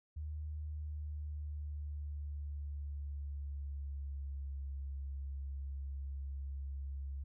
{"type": "tone with pitch glide", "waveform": "sine", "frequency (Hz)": [75.9, 68.8], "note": ["D#2", "C#2"], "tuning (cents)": [-42, -12], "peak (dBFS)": -39, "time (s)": [0.16, 7.24], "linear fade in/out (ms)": 10, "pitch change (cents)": -170, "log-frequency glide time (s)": [0.57, 4.63], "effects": []}